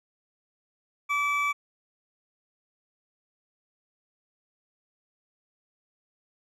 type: tone pair together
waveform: triangle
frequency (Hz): 1154.5 / 2309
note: D6 / D7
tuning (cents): -30 / -30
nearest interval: octave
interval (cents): 1200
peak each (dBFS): -25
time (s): 1.09-1.53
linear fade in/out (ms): 20
effects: none